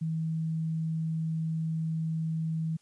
sine tone, 160.8 Hz, E3, 43 cents flat, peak -28 dBFS, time 0.01-2.77 s, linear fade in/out 10 ms, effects white hiss -67 dBFS RMS until 2.81 s + resampled to 22050 Hz

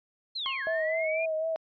sine linear two-way sweep, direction down then up, 4275 to 1631 to 2453 Hz, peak -31 dBFS, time 0.35-1.26 s, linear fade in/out 10 ms, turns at 0.63 s
sawtooth tone with exponential decay, 1072 Hz, C6, 42 cents sharp, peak -26 dBFS, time 0.46-1.06 s, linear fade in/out 0 ms, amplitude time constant 130 ms
sine tone with vibrato, 639 Hz, D#5, 46 cents sharp, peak -27 dBFS, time 0.67-1.56 s, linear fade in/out 0 ms, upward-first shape sine, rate 4 Hz, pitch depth 35 cents each way
effects resampled to 11025 Hz

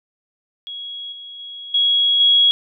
sine tone with level steps, 3322 Hz, G#7, in tune, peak -28 / -33 / -31 / -13 / -10 dBFS, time 0.67-2.51 s, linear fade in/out 0 ms, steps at 1.12 / 1.39 / 1.74 / 2.2 s, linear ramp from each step 5 ms, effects none

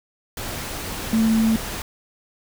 sine tone in noise, 222.9 Hz, A3, 23 cents sharp, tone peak -15 dBFS, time 1.13-1.56 s, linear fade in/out 2 ms, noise pink, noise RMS -30 dBFS, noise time 0.37-1.82 s, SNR +12 dB, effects none

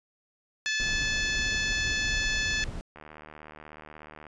harmonic tone, 867 Hz, A5, 26 cents flat, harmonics 2 / 3 / 4 / 5 / 6 / 7 / 8, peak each -29 / -33 / -35 / -37 / -39 / -40 / -41 dBFS, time 0.66-2.64 s, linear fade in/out 0 ms
brown noise, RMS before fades -35 dBFS, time 0.8-2.81 s, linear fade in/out 0 ms
click train, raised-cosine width 0.5 ms, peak -30 dBFS, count 101, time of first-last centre 2.96-4.267 s, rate 76.5 Hz
effects resampled to 22050 Hz

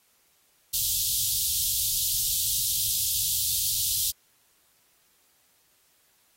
white band-stop noise, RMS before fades -26 dBFS, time 0.73-4.11 s, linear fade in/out 10 ms, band 130 to 3200 Hz, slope 48 dB/octave, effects white hiss -65 dBFS RMS until 6.36 s + AAC 48 kbps

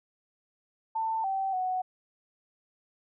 sine tone with pitch steps, 892 / 773 / 741 Hz, A5 / G5 / F#5, +23 / -24 / +2 cents, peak -27 dBFS, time 0.95-1.82 s, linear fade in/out 10 ms, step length 290 ms, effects none

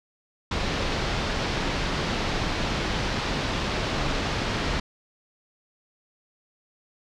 pink low-pass noise, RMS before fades -27 dBFS, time 0.51-4.8 s, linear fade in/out 5 ms, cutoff 5100 Hz, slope 24 dB/octave, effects none

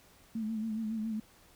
sine tone with vibrato, 220 Hz, A3, in tune, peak -32 dBFS, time 0.35-1.2 s, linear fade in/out 5 ms, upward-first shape sine, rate 7.2 Hz, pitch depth 52 cents each way, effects pink hiss -61 dBFS RMS until 1.55 s

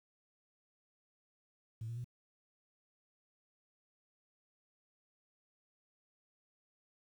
sine tone with pitch steps, 111.8 / 116.82 / 122.06 Hz, A2 / A#2 / B2, +28 / +4 / -20 cents, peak -38 dBFS, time 1.81-2.044 s, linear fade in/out 5 ms, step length 78 ms, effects tanh soft clip ceiling -35 dBFS + 11-bit

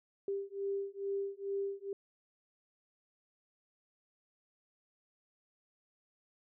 sine beating tone pair, 394.9 / 397.2 Hz, G4 / G4, +13 / +23 cents, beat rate 2.3 Hz, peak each -38 / -38 dBFS, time 0.28-1.93 s, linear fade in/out 2 ms, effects none

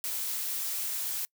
blue noise, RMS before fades -33 dBFS, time 0.04-1.25 s, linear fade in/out 0 ms, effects noise-tail reverb RT60 0.1 s tail -26 dB re dry

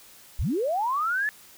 sine linear sweep, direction up, 32 to 1760 Hz, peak -23 dBFS, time 0.39-1.29 s, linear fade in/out 0 ms, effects white hiss -51 dBFS RMS until 1.57 s

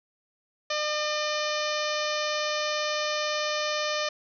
harmonic tone, 603 Hz, D5, 46 cents sharp, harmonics 1 / 2 / 3 / 4 / 5 / 6 / 7 / 8 / 9 / 10, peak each -30 / -33 / -35 / -36 / -37 / -38 / -38 / -39 / -40 / -40 dBFS, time 0.7-4.09 s, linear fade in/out 5 ms, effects none

